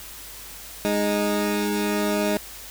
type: tone pair together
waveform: 20% pulse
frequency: 206.7 / 309.7 Hz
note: G#3 / D#4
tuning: -8 / -8 cents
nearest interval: perfect fifth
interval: 700 cents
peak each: -18 / -21 dBFS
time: 0.85-2.37 s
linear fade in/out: 0 ms
effects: added 50 Hz sine -48 dBFS peak until 2.7 s + white hiss -40 dBFS RMS until 2.7 s